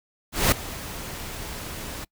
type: noise with ADSR envelope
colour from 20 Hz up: pink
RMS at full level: -17 dBFS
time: 0.32-2.05 s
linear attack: 200 ms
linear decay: 3 ms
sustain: -18 dB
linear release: 14 ms
effects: noise-tail reverb RT60 0.1 s tail -25 dB re dry